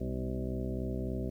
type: harmonic tone with a mistuned harmonic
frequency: 63.5 Hz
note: B1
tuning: 49 cents sharp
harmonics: 1 / 2 / 3 / 4 / 5 / 6 / 8 / 9 / 10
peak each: -37 / -39 / -40 / -40 / -46 / -41 / -46 / -49 / -47 dBFS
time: 0-1.3 s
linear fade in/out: 10 ms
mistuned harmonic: 3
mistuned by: +56 cents
effects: 11-bit